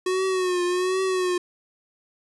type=tone with vibrato; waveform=square; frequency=366.7 Hz; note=F#4; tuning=15 cents flat; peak=-22 dBFS; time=0.06-1.38 s; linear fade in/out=5 ms; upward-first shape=triangle; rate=1.3 Hz; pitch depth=69 cents each way; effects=resampled to 24000 Hz